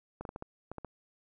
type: clicks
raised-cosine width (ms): 1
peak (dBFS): -26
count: 8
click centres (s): 0.21 / 0.252 / 0.291 / 0.361 / 0.424 / 0.716 / 0.783 / 0.847
effects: none